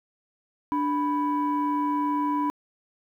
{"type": "tone pair together", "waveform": "sine", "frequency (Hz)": [293.7, 988.5], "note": ["D4", "B5"], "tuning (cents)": [0, 1], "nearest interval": "octave + major sixth", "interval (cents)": 2101, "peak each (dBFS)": -24, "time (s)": [0.72, 2.5], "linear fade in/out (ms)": 0, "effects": ["tanh soft clip ceiling -18 dBFS", "10-bit"]}